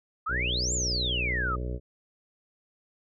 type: exponential two-way sweep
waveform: sine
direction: up then down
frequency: 1205 to 7450 to 1205 Hz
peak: -27 dBFS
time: 0.26-1.56 s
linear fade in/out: 10 ms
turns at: 0.73 s
type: harmonic tone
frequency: 61.4 Hz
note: B1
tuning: 9 cents flat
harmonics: 1 / 2 / 3 / 4 / 5 / 6 / 7 / 8 / 9 / 10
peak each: -31 / -37 / -43 / -47 / -44 / -45 / -42 / -50 / -45 / -53 dBFS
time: 0.28-1.8 s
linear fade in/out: 50 ms
effects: none